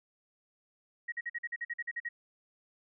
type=tone bursts; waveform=sine; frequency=1894 Hz; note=A#6; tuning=27 cents sharp; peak=-33 dBFS; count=12; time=1.08-2.09 s; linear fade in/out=10 ms; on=42 ms; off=46 ms; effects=none